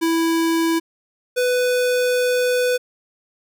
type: tone pair in turn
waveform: square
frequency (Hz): 329.6 / 497.3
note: E4 / B4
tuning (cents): 0 / +12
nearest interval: perfect fifth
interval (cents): 712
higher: second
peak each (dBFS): -17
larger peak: neither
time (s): 0.01-0.8 / 1.36-2.78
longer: second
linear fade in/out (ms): 20
effects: none